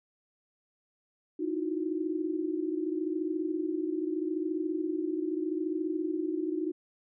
sine tone cluster, 309.1 / 329.9 / 363.8 Hz, D#4 / E4 / F#4, -11 / +1 / -29 cents, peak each -32 / -35 / -34 dBFS, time 1.39-6.72 s, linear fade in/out 10 ms, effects none

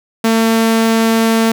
sawtooth tone, 225.4 Hz, A3, 42 cents sharp, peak -6 dBFS, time 0.24-1.52 s, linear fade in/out 5 ms, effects none

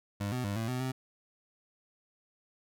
25% pulse tone with pitch steps, 101.3 / 125.6 / 100.9 / 113 / 126.3 / 130 Hz, G#2 / B2 / G#2 / A2 / B2 / C3, -43 / +30 / -49 / +47 / +39 / -11 cents, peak -28 dBFS, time 0.2-0.92 s, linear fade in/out 10 ms, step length 120 ms, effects none

